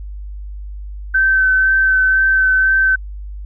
sine tone with vibrato, 1537 Hz, G6, 35 cents flat, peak -10 dBFS, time 1.14-2.96 s, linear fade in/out 10 ms, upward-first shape sine, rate 2 Hz, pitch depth 16 cents each way, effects added 50 Hz sine -26 dBFS peak until 3.45 s

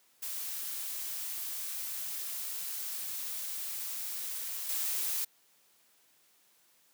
blue noise with level steps, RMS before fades -38 / -33 dBFS, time 0.22-5.25 s, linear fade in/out 10 ms, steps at 4.69 s, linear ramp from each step 2 ms, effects white hiss -67 dBFS RMS until 6.93 s + high-pass 150 Hz 12 dB/octave

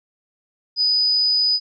sine tone, 4978 Hz, D#8, in tune, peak -15 dBFS, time 0.76-1.6 s, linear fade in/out 50 ms, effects none

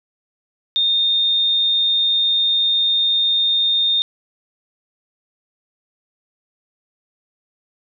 sine tone, 3654 Hz, A#7, 35 cents flat, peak -14 dBFS, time 0.76-4.02 s, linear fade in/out 0 ms, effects none

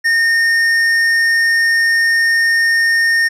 sine tone with tanh clipping, 1833 Hz, A#6, 30 cents flat, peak -12 dBFS, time 0.04-3.29 s, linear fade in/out 20 ms, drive 10 dB, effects none

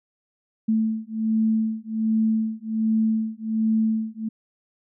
sine beating tone pair, 220 / 221.3 Hz, A3 / A3, 0 / +10 cents, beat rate 1.3 Hz, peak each -23 dBFS, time 0.68-4.29 s, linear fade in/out 10 ms, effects none

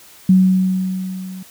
sine tone with level ramp, 186.8 Hz, F#3, 17 cents sharp, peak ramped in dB -6 to -29 dBFS, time 0.29-1.43 s, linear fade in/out 5 ms, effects white hiss -44 dBFS RMS until 1.5 s

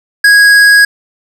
triangle tone with tanh clipping, 1653 Hz, G#6, 9 cents flat, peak -4 dBFS, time 0.24-0.85 s, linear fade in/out 5 ms, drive 18 dB, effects none

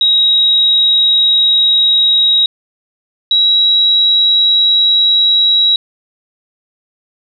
sine tone pair in turn, 3815 / 3870 Hz, A#7 / B7, +39 / -36 cents, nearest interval unison, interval 25 cents, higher second, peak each -7 dBFS, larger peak neither, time 0.01-2.46 / 3.31-5.76 s, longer neither, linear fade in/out 2 ms, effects none

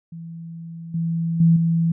sine tone with level steps, 166 Hz, E3, 12 cents sharp, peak -32 / -20 / -11 / -16 dBFS, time 0.12-1.92 s, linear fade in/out 5 ms, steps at 0.94 / 1.4 / 1.56 s, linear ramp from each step 5 ms, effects none

